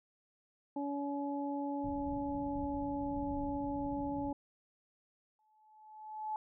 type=harmonic tone; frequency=283.4 Hz; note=C#4; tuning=38 cents sharp; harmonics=1 / 2 / 3; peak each=-36 / -43 / -41 dBFS; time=0.76-4.33 s; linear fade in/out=5 ms
type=low-pass noise; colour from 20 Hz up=pink; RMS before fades=-47 dBFS; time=1.83-4.32 s; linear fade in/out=20 ms; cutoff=210 Hz; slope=48 dB/octave
type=tone with exponential growth; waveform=sine; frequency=861 Hz; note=A5; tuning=38 cents flat; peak=-33 dBFS; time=5.39-6.36 s; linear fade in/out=1 ms; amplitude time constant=210 ms
effects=none